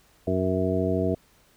harmonic tone, 93.1 Hz, F#2, 11 cents sharp, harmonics 1 / 2 / 3 / 4 / 5 / 7, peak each -29 / -29 / -29 / -29 / -29 / -29 dBFS, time 0.27-1.15 s, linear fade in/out 5 ms, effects pink hiss -60 dBFS RMS until 1.56 s

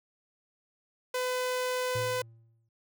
sawtooth tone, 504 Hz, B4, 35 cents sharp, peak -25 dBFS, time 1.14-2.22 s, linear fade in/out 5 ms
triangle tone with exponential decay, 114.1 Hz, A#2, 37 cents flat, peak -30 dBFS, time 1.95-2.69 s, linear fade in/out 5 ms, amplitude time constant 160 ms
effects none

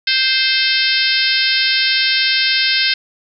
harmonic tone with a mistuned harmonic, 523.3 Hz, C5, in tune, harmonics 3 / 4 / 5 / 6 / 7 / 8 / 9 / 10, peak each -21 / -21 / -21 / -21 / -21 / -21 / -21 / -21 dBFS, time 0.07-2.94 s, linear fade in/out 5 ms, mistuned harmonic 9, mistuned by -16 cents, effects none

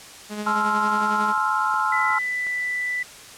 sawtooth tone with tremolo, 209.7 Hz, G#3, 17 cents sharp, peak -22 dBFS, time 0.29-1.34 s, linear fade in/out 50 ms, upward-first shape sine, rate 11 Hz, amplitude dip 50%
sine chord, F major seventh, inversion first, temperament equal with one note detuned, 857.9 / 1046.5 / 1318.5 / 1396.9 Hz, A5 / C6 / E6 / F6, -44 / 0 / 0 / 0 cents, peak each -25 dBFS, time 0.46-2.19 s, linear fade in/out 10 ms
click train, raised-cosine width 0.5 ms, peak -26 dBFS, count 6, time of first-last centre 0.65-2.468 s, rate 2.75 Hz
sine tone with pitch glide, 1999 to 1982.9 Hz, B6 to B6, +20 to +6 cents, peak -23 dBFS, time 1.92-3.03 s, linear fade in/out 5 ms, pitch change -14 cents, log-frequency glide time 2.04-2.55 s
effects white hiss -42 dBFS RMS until 3.37 s + low-pass 9000 Hz 12 dB/octave

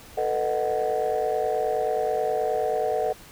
sine chord, B dominant seventh, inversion third, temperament just, 444.5 / 493.9 / 617.4 / 740.8 Hz, A4 / B4 / D#5 / F#5, +18 / 0 / -14 / +2 cents, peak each -26 / -28 / -27 / -26 dBFS, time 0.17-3.13 s, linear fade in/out 10 ms, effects tanh soft clip ceiling -16 dBFS + pink hiss -47 dBFS RMS until 3.31 s

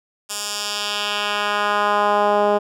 10% pulse tone with band-pass filter sweep, 206.4 Hz, G#3, 10 cents flat, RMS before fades -20 dBFS, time 0.29-2.59 s, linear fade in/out 20 ms, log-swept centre 7800 to 530 Hz, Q 1.2, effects none

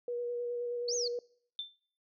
sine tone with vibrato, 481.8 Hz, B4, 43 cents flat, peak -33 dBFS, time 0.08-1.19 s, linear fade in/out 2 ms, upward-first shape square, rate 9.5 Hz, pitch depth 11 cents each way
sine linear two-way sweep, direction up then down, 4186 to 6645 to 4186 Hz, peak -32 dBFS, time 0.88-1.08 s, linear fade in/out 5 ms, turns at 0.95 s
sine tone with exponential decay, 3554 Hz, A7, 17 cents sharp, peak -32 dBFS, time 1.59-1.76 s, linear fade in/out 1 ms, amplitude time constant 36 ms
effects noise-tail reverb RT60 0.6 s tail -24 dB re dry

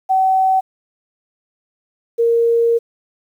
sine tone pair in turn, 760 / 465.1 Hz, F#5 / A#4, +46 / -4 cents, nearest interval major sixth, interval 850 cents, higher first, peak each -11 dBFS, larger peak neither, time 0.09-0.61 / 2.18-2.79 s, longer second, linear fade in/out 20 ms, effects 8-bit

